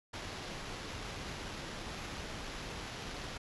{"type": "noise with sample-and-hold", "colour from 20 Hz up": "pink", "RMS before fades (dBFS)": -43, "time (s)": [0.13, 3.38], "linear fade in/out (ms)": 10, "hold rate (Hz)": 8820, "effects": ["resampled to 24000 Hz"]}